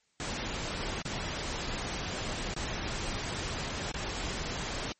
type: noise with dropouts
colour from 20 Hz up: pink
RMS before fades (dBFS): -35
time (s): 0.2-4.92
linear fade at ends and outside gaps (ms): 0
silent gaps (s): 1.018-1.053 / 2.538-2.564 / 3.915-3.942
effects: white hiss -72 dBFS RMS until 4.99 s + MP3 32 kbps